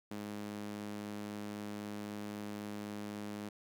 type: tone with high-pass filter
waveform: sawtooth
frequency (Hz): 103.83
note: G#2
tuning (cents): 0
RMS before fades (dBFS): -43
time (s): 0.11-3.49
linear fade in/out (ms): 5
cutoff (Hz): 220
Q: 1.8
effects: none